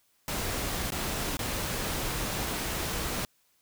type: noise with dropouts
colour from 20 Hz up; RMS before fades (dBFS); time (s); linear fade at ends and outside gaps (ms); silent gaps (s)
pink; -32; 0.28-3.25; 1; 0.905-0.92 / 1.37-1.391
effects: white hiss -69 dBFS RMS until 3.61 s